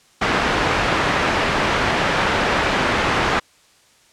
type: low-pass noise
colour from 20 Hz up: white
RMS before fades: -19 dBFS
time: 0.21-3.4 s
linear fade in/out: 10 ms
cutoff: 1800 Hz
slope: 12 dB/octave
effects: white hiss -54 dBFS RMS until 4.12 s + low-pass 8000 Hz 12 dB/octave